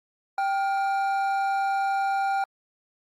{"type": "tone pair together", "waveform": "triangle", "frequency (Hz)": [784, 1417.2], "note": ["G5", "F6"], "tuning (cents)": [0, 25], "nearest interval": "minor seventh", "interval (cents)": 1025, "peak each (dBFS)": [-21, -30], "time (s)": [0.38, 2.44], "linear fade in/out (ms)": 2, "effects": ["Opus 48 kbps"]}